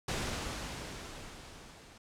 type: noise with level ramp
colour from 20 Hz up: pink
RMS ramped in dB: -34 to -55 dBFS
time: 0.08-1.98 s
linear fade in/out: 5 ms
effects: low-pass 8000 Hz 12 dB/octave